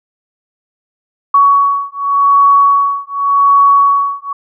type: beating tone pair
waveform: sine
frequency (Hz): 1122 / 1122.87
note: C#6 / C#6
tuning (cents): +21 / +22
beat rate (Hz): 0.87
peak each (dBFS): -10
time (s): 1.34-4.33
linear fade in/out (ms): 5
effects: none